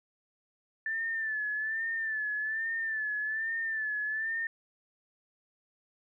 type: tone with vibrato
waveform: sine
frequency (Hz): 1760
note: A6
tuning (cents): 0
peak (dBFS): -30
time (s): 0.86-4.47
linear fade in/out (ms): 2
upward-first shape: sine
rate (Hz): 1.2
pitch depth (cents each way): 60
effects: none